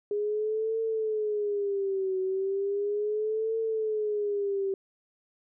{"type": "tone with vibrato", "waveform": "sine", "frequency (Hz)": 410.6, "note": "G#4", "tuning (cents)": -20, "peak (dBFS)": -26, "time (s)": [0.11, 4.74], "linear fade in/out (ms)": 2, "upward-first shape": "triangle", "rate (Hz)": 0.36, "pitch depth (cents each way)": 160, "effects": []}